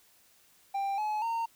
triangle tone with pitch steps, 790 / 851.6 / 918 Hz, G5 / G#5 / A#5, +13 / +43 / -27 cents, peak -27 dBFS, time 0.74-1.46 s, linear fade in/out 10 ms, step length 240 ms, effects white hiss -63 dBFS RMS until 1.55 s

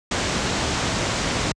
pink low-pass noise, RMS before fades -23 dBFS, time 0.11-1.52 s, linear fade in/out 5 ms, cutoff 7900 Hz, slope 48 dB/octave, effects high-pass 60 Hz 12 dB/octave

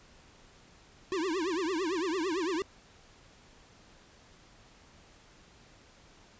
square tone with vibrato, 349.2 Hz, F4, in tune, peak -30 dBFS, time 1.12-2.62 s, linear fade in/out 0 ms, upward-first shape triangle, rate 8.9 Hz, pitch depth 260 cents each way, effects pink hiss -58 dBFS RMS until 6.39 s + resampled to 16000 Hz

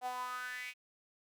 sawtooth tone with high-pass filter sweep, 250 Hz, B3, 21 cents sharp, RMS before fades -41 dBFS, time 0.01-0.74 s, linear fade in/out 50 ms, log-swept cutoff 700 to 2500 Hz, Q 6.9, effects none

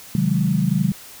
sine chord, Ab dominant seventh, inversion first, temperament equal with one note detuned, 130.81 / 155.11 / 185 / 207.7 Hz, C3 / Eb3 / Gb3 / Ab3, 0 / -5 / 0 / 0 cents, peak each -24 / -21 / -20 / -23 dBFS, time 0.15-0.92 s, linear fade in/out 2 ms, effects white hiss -41 dBFS RMS until 1.2 s

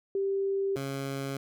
sine / 15% pulse tone pair in turn, 392 / 137.16 Hz, G4 / C#3, 0 / -18 cents, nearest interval octave + tritone, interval 1818 cents, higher first, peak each -26 dBFS, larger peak neither, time 0.15-0.76 / 0.76-1.37 s, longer neither, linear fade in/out 2 ms, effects none

